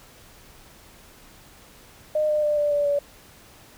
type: tone with pitch steps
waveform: sine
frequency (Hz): 611 / 603.3 / 595.7 / 588.1 / 580.7 / 573.4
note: D#5 / D5 / D5 / D5 / D5 / D5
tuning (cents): -32 / +46 / +24 / +2 / -20 / -42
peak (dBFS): -19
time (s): 2.15-2.99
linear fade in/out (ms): 5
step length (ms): 140
effects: pink hiss -50 dBFS RMS until 3.77 s